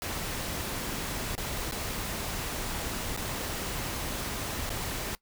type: noise with dropouts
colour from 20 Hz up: pink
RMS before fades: -34 dBFS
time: 0.02-5.15 s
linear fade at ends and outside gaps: 0 ms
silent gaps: 1.352-1.379 / 1.712-1.722 / 3.164-3.174 / 4.693-4.703 s
effects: noise-tail reverb RT60 0.1 s tail -20 dB re dry